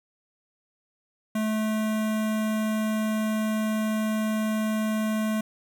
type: tone with notch filter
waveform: square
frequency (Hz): 216.8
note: A3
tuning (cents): -25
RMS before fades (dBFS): -26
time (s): 1.35-5.41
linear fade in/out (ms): 5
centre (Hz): 4600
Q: 1.8
effects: none